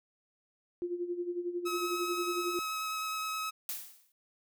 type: tone with tremolo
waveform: sine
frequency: 351.1 Hz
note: F4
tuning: 9 cents sharp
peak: -30 dBFS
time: 0.82-2.59 s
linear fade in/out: 0 ms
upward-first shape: sine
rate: 11 Hz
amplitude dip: 70%
type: tone with vibrato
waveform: sawtooth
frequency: 1281 Hz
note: E6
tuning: 50 cents flat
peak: -30 dBFS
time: 1.65-3.51 s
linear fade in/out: 20 ms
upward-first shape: sine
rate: 9.5 Hz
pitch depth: 9 cents each way
type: noise with exponential decay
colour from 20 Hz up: blue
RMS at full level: -34 dBFS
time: 3.69-4.12 s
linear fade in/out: 1 ms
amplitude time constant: 93 ms
effects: none